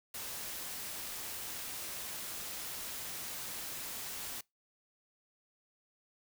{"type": "noise", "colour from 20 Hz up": "white", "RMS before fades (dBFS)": -42, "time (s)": [0.14, 4.41], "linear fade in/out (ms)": 5, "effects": ["noise-tail reverb RT60 0.2 s tail -25 dB re dry"]}